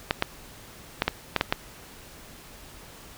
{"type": "clicks", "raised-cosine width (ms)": 0.3, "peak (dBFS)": -5, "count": 7, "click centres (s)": [0.109, 0.224, 1.021, 1.08, 1.363, 1.411, 1.525], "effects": ["pink hiss -47 dBFS RMS until 3.17 s"]}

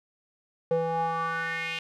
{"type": "tone with band-pass filter sweep", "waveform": "square", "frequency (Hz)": 164.81, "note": "E3", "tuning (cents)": 0, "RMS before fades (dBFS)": -29, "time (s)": [0.71, 1.79], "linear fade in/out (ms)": 0, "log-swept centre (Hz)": [510, 2800], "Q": 4.3, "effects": []}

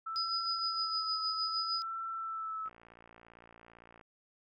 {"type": "tone with vibrato", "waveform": "sine", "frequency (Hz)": 1318.5, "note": "E6", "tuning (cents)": 0, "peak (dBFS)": -36, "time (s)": [0.06, 2.69], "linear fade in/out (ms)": 10, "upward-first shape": "sine", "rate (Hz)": 0.64, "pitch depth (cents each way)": 28}
{"type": "tone with tremolo", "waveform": "sine", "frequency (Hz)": 4978, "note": "D#8", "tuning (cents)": 0, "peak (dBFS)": -31, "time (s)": [0.16, 1.82], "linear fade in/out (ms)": 0, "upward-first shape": "sine", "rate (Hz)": 6.5, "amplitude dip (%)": 55}
{"type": "click train", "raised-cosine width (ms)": 0.5, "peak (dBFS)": -40, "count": 79, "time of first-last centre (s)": [2.66, 4.012], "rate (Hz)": 57.7}
{"effects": []}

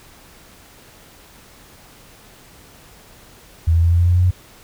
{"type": "tone with pitch steps", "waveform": "sine", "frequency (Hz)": [82.3, 83.45, 84.61, 85.79, 86.99, 88.21, 89.44, 90.69], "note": ["E2", "E2", "E2", "F2", "F2", "F2", "F2", "F#2"], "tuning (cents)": [-2, 22, 46, -30, -6, 18, 42, -34], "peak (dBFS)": -11, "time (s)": [3.67, 4.31], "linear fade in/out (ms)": 10, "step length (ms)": 80, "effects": ["pink hiss -46 dBFS RMS until 4.63 s"]}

